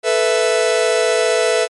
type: chord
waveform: 45% pulse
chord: A suspended second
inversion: none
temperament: just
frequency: 440 / 495 / 660 Hz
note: A4 / B4 / E5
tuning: 0 / +4 / +2 cents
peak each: -18 dBFS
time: 0.03-1.68 s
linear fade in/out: 50 ms
effects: MP3 48 kbps